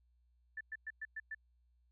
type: tone bursts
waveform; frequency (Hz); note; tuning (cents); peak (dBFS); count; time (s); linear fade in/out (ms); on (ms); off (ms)
sine; 1760; A6; 0; -40; 6; 0.57-1.348; 5; 38; 110
effects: added 60 Hz sine -69 dBFS peak until 1.91 s